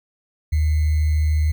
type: tone with sample-and-hold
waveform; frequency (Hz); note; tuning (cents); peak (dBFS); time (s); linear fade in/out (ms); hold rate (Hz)
sine; 76.8; D#2; -22; -15; 0.52-1.52; 10; 2100
effects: none